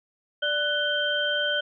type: tone cluster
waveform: sine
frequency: 589 / 1490 / 3138 Hz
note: D5 / F#6 / G7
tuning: +5 / +12 / +1 cents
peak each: -29 / -26 / -27 dBFS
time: 0.42-1.61 s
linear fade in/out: 10 ms
effects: none